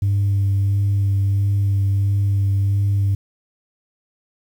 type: tone with vibrato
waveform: sine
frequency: 99.3 Hz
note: G2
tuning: 23 cents sharp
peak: -13 dBFS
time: 0.02-3.15 s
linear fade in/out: 5 ms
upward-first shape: sine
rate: 1.5 Hz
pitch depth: 16 cents each way
effects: tanh soft clip ceiling -13 dBFS + 8-bit